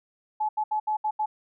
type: tone bursts at uneven times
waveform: sine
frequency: 856 Hz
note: A5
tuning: 48 cents flat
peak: -23 dBFS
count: 6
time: 0.4-0.49 / 0.57-0.64 / 0.71-0.8 / 0.87-0.97 / 1.04-1.11 / 1.19-1.26 s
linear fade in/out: 10 ms
effects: none